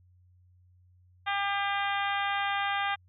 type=harmonic tone; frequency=400.2 Hz; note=G4; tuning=36 cents sharp; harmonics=2 / 3 / 4 / 5 / 6 / 7 / 8 / 9; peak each=-31 / -34 / -34 / -36 / -39 / -42 / -40 / -43 dBFS; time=1.26-2.96 s; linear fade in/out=20 ms; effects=added 90 Hz sine -58 dBFS peak until 3.08 s